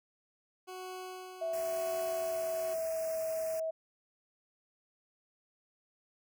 20% pulse tone with tremolo, 370 Hz, F#4, in tune, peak -36 dBFS, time 0.67-2.75 s, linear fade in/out 20 ms, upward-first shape sine, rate 0.95 Hz, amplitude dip 50%
sine tone with pitch glide, 659.3 to 643.9 Hz, E5 to E5, 0 to -41 cents, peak -32 dBFS, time 1.41-3.71 s, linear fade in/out 10 ms, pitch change -41 cents, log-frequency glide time 2.11-3.16 s
white band-stop noise, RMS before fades -47 dBFS, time 1.53-3.6 s, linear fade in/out 5 ms, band 2700 to 4900 Hz, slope 96 dB/octave
effects none

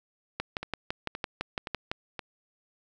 two click trains, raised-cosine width 0.3 ms, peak -19 / -14 dBFS, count 4 / 10, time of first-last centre 0.63-2.192 / 0.4-1.915 s, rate 1.92 / 5.94 Hz, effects none

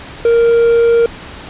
triangle tone, 466.2 Hz, A#4, in tune, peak -5 dBFS, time 0.25-1.06 s, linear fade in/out 2 ms, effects pink hiss -31 dBFS RMS until 1.49 s + resampled to 8000 Hz

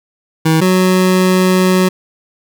25% pulse tone pair in turn, 160 / 184.94 Hz, D#3 / F#3, +49 / -1 cents, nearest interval minor third, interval 250 cents, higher second, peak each -5 dBFS, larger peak neither, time 0.45-0.61 / 0.61-1.89 s, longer second, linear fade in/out 10 ms, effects none

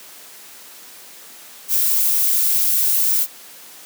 violet noise, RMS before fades -17 dBFS, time 1.68-3.27 s, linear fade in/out 50 ms, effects white hiss -41 dBFS RMS until 3.85 s + high-pass 200 Hz 12 dB/octave

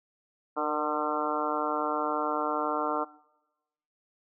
harmonic tone with a mistuned harmonic, 150.6 Hz, D3, 44 cents sharp, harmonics 2 / 3 / 4 / 5 / 6 / 7 / 8 / 9, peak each -35 / -35 / -35 / -35 / -35 / -35 / -35 / -35 dBFS, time 0.56-3.05 s, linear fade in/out 20 ms, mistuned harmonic 3, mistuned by +36 cents, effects noise-tail reverb RT60 1.0 s tail -22 dB re dry

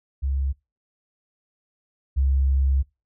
sine tone pair in turn, 68.1 / 67.59 Hz, C#2 / C#2, -30 / -43 cents, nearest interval unison, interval 13 cents, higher first, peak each -21 / -17 dBFS, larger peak second, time 0.22-0.53 / 2.16-2.83 s, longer second, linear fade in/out 20 ms, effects noise-tail reverb RT60 0.3 s tail -26 dB re dry

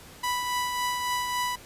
sawtooth tone with tremolo, 987.8 Hz, B5, in tune, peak -21 dBFS, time 0.23-1.56 s, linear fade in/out 10 ms, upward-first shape triangle, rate 3.6 Hz, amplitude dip 40%, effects pink hiss -48 dBFS RMS until 1.65 s + resampled to 32000 Hz

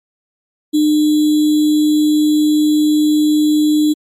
sine tone with sample-and-hold, 302.6 Hz, D#4, 48 cents flat, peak -9 dBFS, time 0.73-3.94 s, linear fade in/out 20 ms, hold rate 3675 Hz, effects MP3 64 kbps

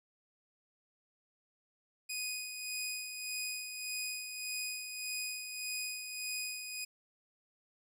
15% pulse tone with tremolo, 2489 Hz, D#7, in tune, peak -29 dBFS, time 2.09-6.85 s, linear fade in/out 10 ms, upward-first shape sine, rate 1.7 Hz, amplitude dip 50%, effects none

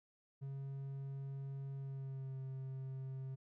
triangle tone with pitch glide, 136.9 to 132.77 Hz, C#3 to C3, -21 to +26 cents, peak -40 dBFS, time 0.41-3.36 s, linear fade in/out 20 ms, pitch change -53 cents, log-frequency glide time 1.76-2.39 s, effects none

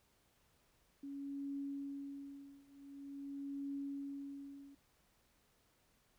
sine tone with tremolo, 279.3 Hz, C#4, 13 cents sharp, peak -39 dBFS, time 1.03-4.75 s, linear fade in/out 5 ms, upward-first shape triangle, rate 0.46 Hz, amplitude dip 95%, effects pink hiss -74 dBFS RMS until 6.18 s

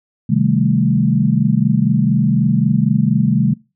sine chord, A half-diminished seventh, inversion first, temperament equal, 130.81 / 155.56 / 196 / 220 Hz, C3 / Eb3 / G3 / A3, 0 / 0 / 0 / 0 cents, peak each -17 dBFS, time 0.29-3.54 s, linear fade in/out 10 ms, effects noise-tail reverb RT60 0.3 s tail -25 dB re dry

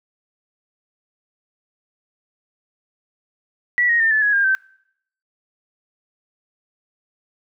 sine tone with pitch steps, 1948 / 1875.1 / 1805 / 1737.5 / 1672.5 / 1609.9 / 1549.7 Hz, B6 / A#6 / A6 / A6 / G#6 / G6 / G6, -24 / +10 / +44 / -22 / +12 / +46 / -20 cents, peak -14 dBFS, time 3.78-4.55 s, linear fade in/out 0 ms, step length 110 ms, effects noise-tail reverb RT60 0.7 s tail -24 dB re dry

